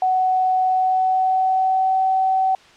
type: tone with pitch glide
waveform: sine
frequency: 746 to 759.9 Hz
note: F#5 to F#5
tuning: +14 to +46 cents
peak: -15 dBFS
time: 0.02-2.55 s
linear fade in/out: 2 ms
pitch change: +32 cents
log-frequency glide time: 0.63-2.01 s
effects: white hiss -48 dBFS RMS until 2.76 s + low-pass 4000 Hz 12 dB/octave